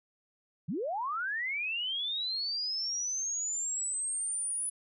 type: linear sweep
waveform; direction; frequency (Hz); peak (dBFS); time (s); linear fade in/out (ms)
sine; up; 130.81 to 9956; -31; 0.68-4.7; 10
effects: none